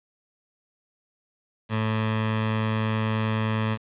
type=tone with notch filter; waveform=15% pulse; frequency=109.6 Hz; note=A2; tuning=6 cents flat; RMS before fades=-25 dBFS; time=1.69-3.78 s; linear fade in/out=50 ms; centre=350 Hz; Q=1.3; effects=resampled to 8000 Hz + 8-bit